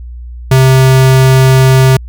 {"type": "tone", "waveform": "square", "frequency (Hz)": 131.5, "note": "C3", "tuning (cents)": 9, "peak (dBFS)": -4, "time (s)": [0.51, 1.97], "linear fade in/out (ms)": 5, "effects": ["added 60 Hz sine -23 dBFS peak until 2.08 s"]}